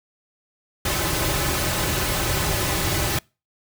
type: noise with comb filter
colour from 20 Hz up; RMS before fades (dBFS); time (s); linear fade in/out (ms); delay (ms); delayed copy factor
pink; -23; 0.85-3.19; 5; 4.3; -0.6
effects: noise-tail reverb RT60 0.3 s tail -26 dB re dry